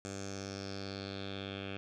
10% pulse tone with low-pass filter sweep, 98 Hz, G2, in tune, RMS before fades -42 dBFS, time 0.05-1.77 s, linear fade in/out 0 ms, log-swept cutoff 7200 to 2900 Hz, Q 4.6, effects none

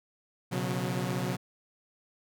sawtooth chord, B suspended second, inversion none, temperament equal with one note detuned, 123.47 / 138.59 / 181.61 Hz, B2 / C#3 / F#3, 0 / 0 / -32 cents, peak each -30 / -31 / -29 dBFS, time 0.51-1.37 s, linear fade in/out 20 ms, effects none

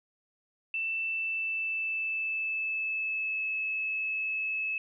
sine tone with pitch glide, 2663 to 2596 Hz, E7 to E7, +17 to -27 cents, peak -29 dBFS, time 0.74-4.78 s, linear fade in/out 2 ms, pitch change -44 cents, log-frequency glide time 1.02-3.5 s, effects none

